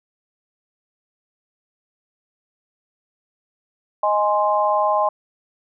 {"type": "chord", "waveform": "sine", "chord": "Ab major", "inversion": "second", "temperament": "equal", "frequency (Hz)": [622.3, 830.6, 1046.5], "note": ["Eb5", "Ab5", "C6"], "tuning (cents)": [0, 0, 0], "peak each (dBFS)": -20, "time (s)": [4.03, 5.09], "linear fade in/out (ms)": 5, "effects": []}